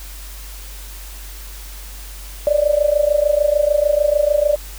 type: tone with amplitude modulation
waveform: sine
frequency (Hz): 590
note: D5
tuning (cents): +8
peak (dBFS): -9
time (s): 2.47-4.56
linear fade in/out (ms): 0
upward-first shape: sine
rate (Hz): 26.7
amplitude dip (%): 85
effects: added 48 Hz sine -32 dBFS peak until 4.78 s + white hiss -38 dBFS RMS until 4.78 s